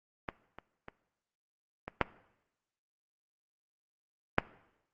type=clicks; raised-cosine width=0.5 ms; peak=-19 / -30 / -28 / -23 / -9 / -7 dBFS; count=6; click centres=0.288 / 0.586 / 0.884 / 1.88 / 2.013 / 4.384 s; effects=noise-tail reverb RT60 0.9 s tail -19 dB re dry + Opus 24 kbps